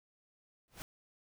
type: noise with exponential growth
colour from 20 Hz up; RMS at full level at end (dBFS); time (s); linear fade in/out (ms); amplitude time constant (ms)
pink; -40; 0.68-0.82; 0; 29
effects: none